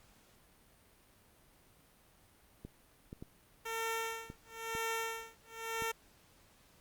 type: clicks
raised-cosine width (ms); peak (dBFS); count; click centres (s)
3; -32; 6; 2.65 / 3.129 / 3.225 / 4.301 / 4.751 / 5.822
type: tone with tremolo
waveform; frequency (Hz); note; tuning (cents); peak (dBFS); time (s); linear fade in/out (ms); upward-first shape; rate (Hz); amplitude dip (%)
10% pulse; 452.9; A#4; -50; -26; 3.65-5.92; 10; sine; 1; 100
effects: pink hiss -65 dBFS RMS until 6.8 s + Opus 48 kbps